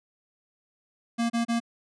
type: tone bursts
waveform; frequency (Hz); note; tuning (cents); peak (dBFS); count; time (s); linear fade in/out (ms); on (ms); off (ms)
square; 233.1; A#3; 0; -24; 3; 1.18-1.602; 20; 120; 31
effects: resampled to 22050 Hz